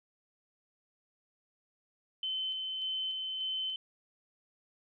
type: tone with tremolo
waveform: sine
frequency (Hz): 3063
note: G7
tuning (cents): -41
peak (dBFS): -32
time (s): 2.23-3.76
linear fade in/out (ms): 2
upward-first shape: square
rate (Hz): 1.7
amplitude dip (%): 25
effects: none